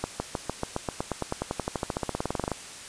accelerating click train, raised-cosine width 1 ms, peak -13 dBFS, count 30, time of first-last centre 0.04-2.517 s, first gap 160 ms, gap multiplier 0.95, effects white hiss -42 dBFS RMS until 2.88 s + resampled to 22050 Hz

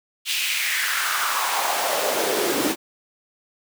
pink noise with high-pass filter sweep, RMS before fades -23 dBFS, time 0.25-2.76 s, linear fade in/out 50 ms, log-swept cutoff 3100 to 270 Hz, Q 3, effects none

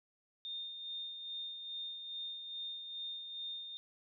sine tone with tremolo, 3643 Hz, A#7, 41 cents flat, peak -39 dBFS, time 0.45-3.77 s, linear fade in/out 0 ms, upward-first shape sine, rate 2.4 Hz, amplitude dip 45%, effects none

